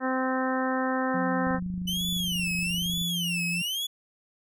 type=harmonic tone; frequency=259.5 Hz; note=C4; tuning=14 cents flat; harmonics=1 / 2 / 3 / 4 / 5 / 6 / 7; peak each=-28 / -31 / -33 / -34 / -35 / -36 / -36 dBFS; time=0-1.6 s; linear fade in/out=50 ms
type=tone with pitch glide; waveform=sine; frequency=180.3 to 172.66 Hz; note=F#3 to F3; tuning=-45 to -19 cents; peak=-30 dBFS; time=1.14-3.62 s; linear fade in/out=5 ms; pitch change=-74 cents; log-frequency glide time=1.71-3.14 s
type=click train; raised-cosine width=5 ms; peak=-29 dBFS; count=41; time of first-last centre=1.47-3.014 s; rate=25.9 Hz
type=tone with vibrato; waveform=40% pulse; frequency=2970 Hz; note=F#7; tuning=6 cents sharp; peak=-27 dBFS; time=1.87-3.87 s; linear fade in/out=10 ms; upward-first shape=sine; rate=1.1 Hz; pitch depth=260 cents each way
effects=none